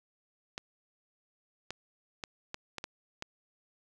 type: clicks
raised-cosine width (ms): 0.2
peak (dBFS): -20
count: 7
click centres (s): 0.579 / 1.706 / 2.238 / 2.544 / 2.783 / 2.841 / 3.224
effects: none